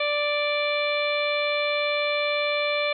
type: harmonic tone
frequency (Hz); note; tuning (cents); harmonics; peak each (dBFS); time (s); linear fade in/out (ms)
587.3; D5; 0; 1 / 2 / 3 / 4 / 5 / 6 / 7; -25 / -32 / -37 / -27 / -39 / -32 / -37; 0-2.93; 5
effects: none